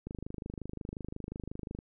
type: click train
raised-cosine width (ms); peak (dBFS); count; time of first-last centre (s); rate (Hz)
3; -26; 45; 0.07-1.789; 25.6
effects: none